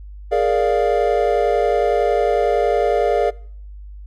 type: chord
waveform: triangle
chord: Bb dominant seventh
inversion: third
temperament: equal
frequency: 415.3 / 466.2 / 587.3 / 698.5 Hz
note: Ab4 / Bb4 / D5 / F5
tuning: 0 / 0 / 0 / 0 cents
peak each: -18 dBFS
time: 0.31-3.31 s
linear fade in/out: 20 ms
effects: noise-tail reverb RT60 0.6 s tail -24 dB re dry + added 50 Hz sine -33 dBFS peak until 4.06 s